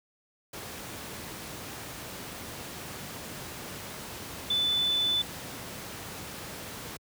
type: tone in noise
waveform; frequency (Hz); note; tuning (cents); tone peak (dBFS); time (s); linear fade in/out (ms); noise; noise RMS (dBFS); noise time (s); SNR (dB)
sine; 3500; A7; -10; -24; 4.5-5.22; 5; pink; -40; 0.53-6.97; +13
effects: high-pass 80 Hz 12 dB/octave